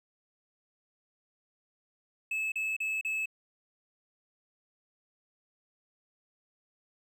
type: tone bursts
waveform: triangle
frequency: 2600 Hz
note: E7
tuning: 24 cents flat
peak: -28 dBFS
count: 4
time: 2.31-3.258 s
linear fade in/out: 5 ms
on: 210 ms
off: 36 ms
effects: none